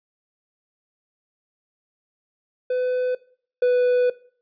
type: tone pair in turn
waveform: triangle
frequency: 503 / 495.2 Hz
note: B4 / B4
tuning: +32 / +5 cents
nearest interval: unison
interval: 27 cents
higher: first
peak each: -18 / -13 dBFS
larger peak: second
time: 2.7-3.15 / 3.62-4.1 s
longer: second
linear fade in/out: 5 ms
effects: noise-tail reverb RT60 0.5 s tail -20 dB re dry + resampled to 11025 Hz